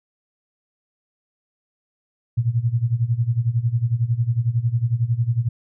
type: tone with tremolo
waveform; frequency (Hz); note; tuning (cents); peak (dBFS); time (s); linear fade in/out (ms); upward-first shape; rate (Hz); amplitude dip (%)
sine; 117.8; A#2; +19; -14; 2.37-5.49; 10; sine; 11; 85
effects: none